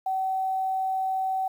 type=tone with quantisation; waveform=sine; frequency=761 Hz; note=F#5; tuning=48 cents sharp; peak=-24 dBFS; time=0.06-1.48 s; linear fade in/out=5 ms; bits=9; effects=none